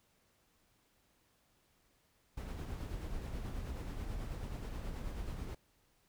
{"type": "noise with tremolo", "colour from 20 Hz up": "brown", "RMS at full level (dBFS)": -40, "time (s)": [2.37, 5.55], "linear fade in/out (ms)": 5, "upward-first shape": "sine", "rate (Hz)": 9.3, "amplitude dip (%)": 35, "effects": ["pink hiss -73 dBFS RMS until 6.08 s"]}